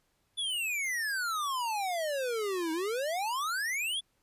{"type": "exponential two-way sweep", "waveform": "square", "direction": "down then up", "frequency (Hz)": [3505, 313.3, 3505], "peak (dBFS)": -31, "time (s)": [0.37, 4.01], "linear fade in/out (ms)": 20, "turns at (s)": 2.72, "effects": ["pink hiss -74 dBFS RMS until 4.22 s", "resampled to 32000 Hz"]}